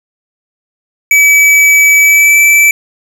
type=tone with pitch glide; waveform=square; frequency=2291 to 2319 Hz; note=D7 to D7; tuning=-44 to -22 cents; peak=-4 dBFS; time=1.11-2.71 s; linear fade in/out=2 ms; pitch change=+22 cents; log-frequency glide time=2.01-2.39 s; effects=none